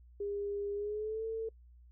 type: tone with pitch glide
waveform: sine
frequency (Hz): 405.3 to 447.1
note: G#4 to A4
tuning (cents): -42 to +28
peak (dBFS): -34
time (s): 0.2-1.49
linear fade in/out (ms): 5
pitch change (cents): +170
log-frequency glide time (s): 0.74-1.25
effects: noise-tail reverb RT60 0.1 s tail -26 dB re dry + added 60 Hz sine -55 dBFS peak until 1.91 s